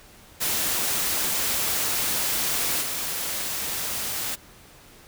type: noise with level steps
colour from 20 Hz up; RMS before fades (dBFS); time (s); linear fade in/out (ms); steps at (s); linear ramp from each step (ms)
white; -25 / -29; 0.4-4.36; 20; 2.81; 20
effects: pink hiss -50 dBFS RMS until 5.07 s